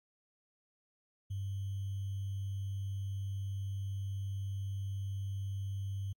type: tone with sample-and-hold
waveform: sine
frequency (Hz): 98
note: G2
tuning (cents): 0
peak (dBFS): -35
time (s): 1.3-6.13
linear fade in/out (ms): 10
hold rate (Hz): 3150
effects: AAC 64 kbps